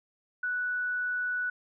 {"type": "tone", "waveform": "sine", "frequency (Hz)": 1479, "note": "F#6", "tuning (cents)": -1, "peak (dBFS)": -28, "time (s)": [0.43, 1.5], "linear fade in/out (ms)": 5, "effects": []}